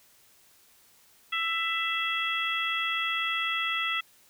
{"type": "harmonic tone", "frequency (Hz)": 664, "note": "E5", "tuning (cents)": 12, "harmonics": [2, 3, 4, 5], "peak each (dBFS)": [-32, -32, -32, -32], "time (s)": [1.32, 4.01], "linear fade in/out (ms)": 10, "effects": ["white hiss -60 dBFS RMS until 4.29 s"]}